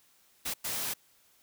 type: noise bursts at uneven times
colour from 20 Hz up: white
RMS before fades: -34 dBFS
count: 2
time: 0.45-0.54 / 0.64-0.94 s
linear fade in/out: 10 ms
effects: white hiss -65 dBFS RMS until 1.42 s